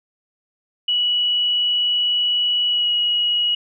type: tone with pitch glide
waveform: sine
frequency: 2936 to 2906 Hz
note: F#7 to F#7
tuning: -14 to -32 cents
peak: -16 dBFS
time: 0.88-3.55 s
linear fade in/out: 5 ms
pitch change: -18 cents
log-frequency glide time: 2.68-2.89 s
effects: none